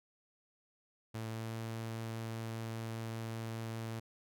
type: tone with pitch glide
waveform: sawtooth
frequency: 111.7 to 113.13 Hz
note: A2 to A2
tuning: +27 to +49 cents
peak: -35 dBFS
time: 1.14-4 s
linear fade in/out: 10 ms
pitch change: +22 cents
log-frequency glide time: 1.28-1.66 s
effects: none